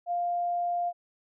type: tone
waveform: sine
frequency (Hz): 700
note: F5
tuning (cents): +4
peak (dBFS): -26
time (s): 0.06-0.93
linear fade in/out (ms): 50
effects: none